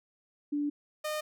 sine / sawtooth tone pair in turn, 291.5 / 610.7 Hz, D4 / D#5, -13 / -32 cents, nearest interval octave + minor second, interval 1281 cents, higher second, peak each -28 dBFS, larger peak neither, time 0.52-0.7 / 1.04-1.21 s, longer first, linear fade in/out 10 ms, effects none

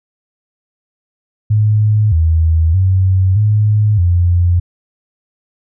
sine tone with pitch steps, 106.6 / 80.9 / 94.2 / 105.9 / 87.6 Hz, G#2 / E2 / F#2 / G#2 / F2, +46 / -32 / +32 / +34 / +6 cents, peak -8 dBFS, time 1.5-4.6 s, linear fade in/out 10 ms, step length 620 ms, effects none

